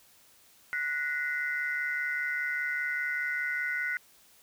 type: tone cluster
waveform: sine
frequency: 1474 / 1910 / 2055 Hz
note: F#6 / A#6 / C7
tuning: -7 / +42 / -32 cents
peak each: -31 / -36 / -33 dBFS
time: 0.73-3.97 s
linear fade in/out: 0 ms
effects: tanh soft clip ceiling -20 dBFS + white hiss -60 dBFS RMS until 4.42 s